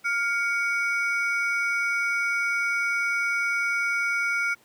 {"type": "ring-modulated tone", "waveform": "triangle", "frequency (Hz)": 1825, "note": "A#6", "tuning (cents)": -37, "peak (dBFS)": -18, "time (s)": [0.04, 4.55], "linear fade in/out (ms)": 20, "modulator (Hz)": 420, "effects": ["pink hiss -59 dBFS RMS until 4.64 s", "high-pass 150 Hz 12 dB/octave"]}